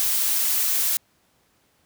blue noise, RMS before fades -22 dBFS, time 0-0.97 s, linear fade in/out 0 ms, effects pink hiss -64 dBFS RMS until 1.85 s + high-pass 80 Hz 12 dB/octave

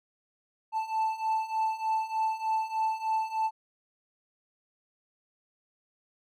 triangle beating tone pair, 879 / 882.3 Hz, A5 / A5, -2 / +5 cents, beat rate 3.3 Hz, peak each -30 / -27 dBFS, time 0.72-3.51 s, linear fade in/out 50 ms, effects none

